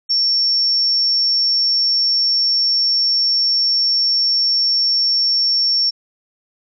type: tone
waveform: sine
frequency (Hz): 5460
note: F8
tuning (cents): -40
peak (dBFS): -13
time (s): 0.09-5.91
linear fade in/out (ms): 20
effects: none